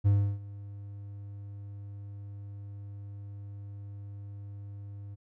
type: tone with ADSR envelope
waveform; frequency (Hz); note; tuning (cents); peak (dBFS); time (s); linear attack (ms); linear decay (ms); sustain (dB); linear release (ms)
triangle; 100.9; G#2; -49; -17; 0.04-5.16; 26; 320; -21; 25
effects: none